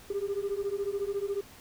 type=beating tone pair; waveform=sine; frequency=393.4 / 407.4 Hz; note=G4 / G#4; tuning=+6 / -33 cents; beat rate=14 Hz; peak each=-31 dBFS; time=0.1-1.41 s; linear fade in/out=5 ms; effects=tanh soft clip ceiling -25 dBFS + pink hiss -52 dBFS RMS until 1.6 s